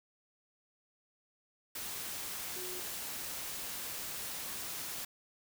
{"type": "tone in noise", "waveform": "sine", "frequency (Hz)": 364.4, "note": "F#4", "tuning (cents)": -26, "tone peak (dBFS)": -45, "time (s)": [2.56, 2.8], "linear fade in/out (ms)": 5, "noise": "white", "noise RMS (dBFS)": -41, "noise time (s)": [1.75, 5.05], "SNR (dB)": -7, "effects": []}